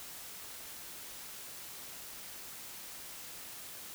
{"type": "silence", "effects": ["white hiss -47 dBFS RMS until 3.94 s"]}